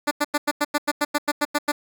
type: tone bursts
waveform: 10% pulse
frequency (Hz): 293.7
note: D4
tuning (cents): 0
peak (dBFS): -10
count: 13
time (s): 0.07-1.72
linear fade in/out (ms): 10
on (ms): 42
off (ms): 92
effects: none